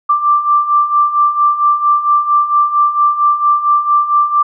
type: beating tone pair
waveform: sine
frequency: 1174.7 / 1179.1 Hz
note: D6 / D6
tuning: 0 / +7 cents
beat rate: 4.4 Hz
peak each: -15 / -10 dBFS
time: 0.09-4.43 s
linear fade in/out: 10 ms
effects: none